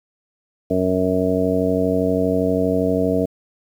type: harmonic tone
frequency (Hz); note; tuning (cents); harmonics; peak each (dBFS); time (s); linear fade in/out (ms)
92.5; F#2; 0; 1 / 2 / 3 / 4 / 5 / 6 / 7; -28 / -24 / -21 / -32 / -21 / -28 / -23; 0.7-3.26; 10
effects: 8-bit